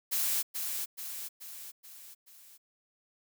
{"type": "noise with echo", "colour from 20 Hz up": "blue", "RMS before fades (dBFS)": -30, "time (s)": [0.11, 0.43], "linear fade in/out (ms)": 20, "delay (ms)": 430, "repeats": 5, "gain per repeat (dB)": -5, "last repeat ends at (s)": 2.58, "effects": []}